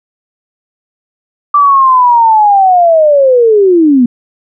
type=linear sweep; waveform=sine; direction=down; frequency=1174.7 to 233.1 Hz; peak=-3 dBFS; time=1.54-4.06 s; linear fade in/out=5 ms; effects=none